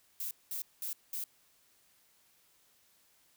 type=noise bursts; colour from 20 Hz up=violet; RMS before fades=-38 dBFS; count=4; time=0.2-1.24 s; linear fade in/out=2 ms; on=110 ms; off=200 ms; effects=white hiss -68 dBFS RMS until 3.36 s